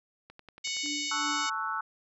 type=click train; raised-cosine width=0.3 ms; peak=-32 dBFS; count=7; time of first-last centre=0.3-0.861 s; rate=10.7 Hz
type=harmonic tone; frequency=740 Hz; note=F#5; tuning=in tune; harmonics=3 / 4 / 5 / 6 / 7 / 8 / 9 / 10; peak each=-37 / -38 / -39 / -40 / -40 / -41 / -42 / -42 dBFS; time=0.64-1.5 s; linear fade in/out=10 ms
type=tone with tremolo; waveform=sine; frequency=293.7 Hz; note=D4; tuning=in tune; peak=-35 dBFS; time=0.83-1.47 s; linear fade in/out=10 ms; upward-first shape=triangle; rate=2.7 Hz; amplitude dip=90%
type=chord; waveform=sine; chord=F# minor seventh; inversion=first; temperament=equal; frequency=880 / 1108.7 / 1318.5 / 1480 Hz; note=A5 / C#6 / E6 / F#6; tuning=0 / 0 / 0 / 0 cents; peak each=-37 / -37 / -33 / -36 dBFS; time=1.11-1.81 s; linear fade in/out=5 ms
effects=none